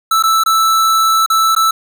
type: tone with dropouts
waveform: square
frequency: 1318.5 Hz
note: E6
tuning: in tune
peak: -10 dBFS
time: 0.11-1.71 s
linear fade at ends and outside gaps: 5 ms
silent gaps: 0.226-0.236 / 0.437-0.46 / 1.262-1.3 / 1.551-1.563 s
effects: none